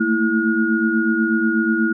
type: tone cluster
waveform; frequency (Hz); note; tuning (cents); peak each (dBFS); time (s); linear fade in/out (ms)
sine; 219.1 / 227.3 / 329.7 / 1438; A3 / A#3 / E4 / F#6; -7 / -43 / 0 / -50; -23 / -20 / -20 / -21; 0-1.93; 10
effects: none